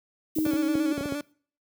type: noise with exponential decay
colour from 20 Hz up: violet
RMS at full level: -36 dBFS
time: 0.35-1.32 s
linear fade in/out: 5 ms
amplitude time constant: 210 ms
type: tone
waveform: sine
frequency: 313.1 Hz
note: D#4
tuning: 11 cents sharp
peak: -23 dBFS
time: 0.36-0.93 s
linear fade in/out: 5 ms
type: clicks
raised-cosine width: 2 ms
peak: -18 dBFS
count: 8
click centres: 0.386 / 0.464 / 0.535 / 0.754 / 0.979 / 1.009 / 1.057 / 1.123 s
type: tone with vibrato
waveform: 30% pulse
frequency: 285.3 Hz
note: C#4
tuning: 50 cents sharp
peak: -27 dBFS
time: 0.45-1.21 s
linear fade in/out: 2 ms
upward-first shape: square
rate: 8.6 Hz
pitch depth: 41 cents each way
effects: noise-tail reverb RT60 0.5 s tail -24 dB re dry + high-pass 80 Hz 12 dB/octave